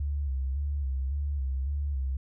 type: tone with vibrato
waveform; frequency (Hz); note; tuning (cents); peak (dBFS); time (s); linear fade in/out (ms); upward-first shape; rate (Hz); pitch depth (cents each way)
sine; 69; C#2; -7; -27; 0-2.17; 5; square; 1.8; 68
effects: none